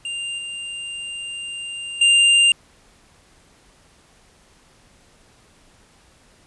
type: tone with level steps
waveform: square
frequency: 2794 Hz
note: F7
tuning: in tune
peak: -26 / -29 / -12 dBFS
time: 0.05-2.52 s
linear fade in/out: 2 ms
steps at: 0.38 / 2.01 s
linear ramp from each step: 5 ms
effects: pink hiss -54 dBFS RMS until 6.46 s + resampled to 24000 Hz